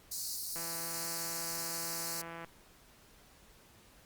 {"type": "high-pass noise", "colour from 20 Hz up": "pink", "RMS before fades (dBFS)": -39, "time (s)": [0.11, 2.22], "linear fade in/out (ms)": 10, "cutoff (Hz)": 4200, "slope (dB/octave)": 96}
{"type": "click train", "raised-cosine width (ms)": 0.5, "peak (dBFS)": -30, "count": 316, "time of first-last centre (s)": [0.56, 2.446], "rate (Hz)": 167}
{"effects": ["pink hiss -61 dBFS RMS until 4.05 s", "Opus 48 kbps"]}